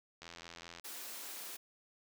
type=click train; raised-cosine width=0.2 ms; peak=-31 dBFS; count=50; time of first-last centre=0.22-0.797 s; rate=84.9 Hz
type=high-pass noise; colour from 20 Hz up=white; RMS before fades=-46 dBFS; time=0.84-1.57 s; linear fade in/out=10 ms; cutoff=240 Hz; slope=24 dB/octave
effects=none